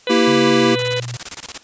harmonic tone, 497.1 Hz, B4, 11 cents sharp, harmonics 1 / 2 / 3 / 4 / 5 / 6 / 7 / 8, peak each -20 / -33 / -32 / -30 / -30 / -28 / -33 / -29 dBFS, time 0.07-1 s, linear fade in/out 2 ms
square chord, E diminished, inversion second, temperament equal, 233.1 / 329.6 / 392 Hz, Bb3 / E4 / G4, 0 / 0 / 0 cents, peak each -18 dBFS, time 0.09-0.76 s, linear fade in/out 20 ms
sine tone with pitch glide, 138.59 to 121.35 Hz, C#3 to B2, 0 to -30 cents, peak -25 dBFS, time 0.27-1.17 s, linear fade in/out 10 ms, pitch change -230 cents, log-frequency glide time 0.54-0.81 s
white noise bursts, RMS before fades -28 dBFS, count 14, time 0.79-1.577 s, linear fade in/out 0 ms, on 33 ms, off 25 ms
effects white hiss -48 dBFS RMS until 1.63 s + resampled to 16000 Hz

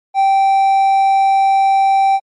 triangle tone, 780 Hz, G5, 9 cents flat, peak -7 dBFS, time 0.14-2.2 s, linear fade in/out 50 ms, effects MP3 48 kbps

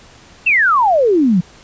sine exponential sweep, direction down, 2765 to 165.9 Hz, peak -9 dBFS, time 0.46-1.41 s, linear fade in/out 10 ms, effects pink hiss -43 dBFS RMS until 1.63 s + resampled to 16000 Hz

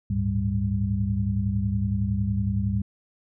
sine tone cluster, 71.8 / 102.5 / 113.4 / 197.5 Hz, D2 / G#2 / A#2 / G3, -39 / -22 / -47 / +13 cents, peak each -30 / -25 / -32 / -27 dBFS, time 0.1-2.82 s, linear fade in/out 5 ms, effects none

